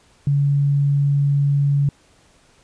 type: tone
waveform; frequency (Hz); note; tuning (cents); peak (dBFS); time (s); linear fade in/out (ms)
sine; 141.8; C#3; +40; -14; 0.27-1.89; 2
effects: pink hiss -55 dBFS RMS until 2.63 s + resampled to 22050 Hz